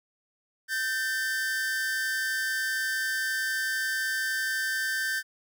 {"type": "tone pair together", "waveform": "45% pulse", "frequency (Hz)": [1556.9, 1788], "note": ["G6", "A6"], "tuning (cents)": [-12, 27], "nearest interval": "major second", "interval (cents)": 239, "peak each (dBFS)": [-29, -31], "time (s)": [0.68, 5.23], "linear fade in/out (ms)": 50, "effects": []}